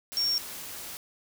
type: tone in noise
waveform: sine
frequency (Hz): 5520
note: F8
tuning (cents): -21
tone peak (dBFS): -24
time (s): 0.17-0.38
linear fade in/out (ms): 0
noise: white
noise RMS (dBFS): -40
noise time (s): 0.12-0.97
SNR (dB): +13
effects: none